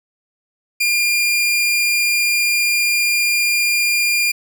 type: tone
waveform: sawtooth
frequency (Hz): 2405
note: D7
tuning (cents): +41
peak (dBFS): -11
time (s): 0.8-4.32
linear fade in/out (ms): 10
effects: none